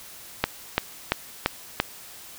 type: click train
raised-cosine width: 0.3 ms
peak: -3 dBFS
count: 5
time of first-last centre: 0.44-1.801 s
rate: 2.94 Hz
effects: white hiss -44 dBFS RMS until 2.38 s